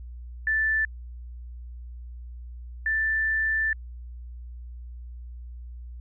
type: tone pair in turn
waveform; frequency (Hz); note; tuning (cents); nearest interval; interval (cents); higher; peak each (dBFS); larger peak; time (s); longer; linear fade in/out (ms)
sine; 1760 / 1767.1; A6 / A6; 0 / +7; unison; 7; second; -21 / -22; first; 0.47-0.85 / 2.86-3.73; second; 2
effects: added 60 Hz sine -37 dBFS peak until 6 s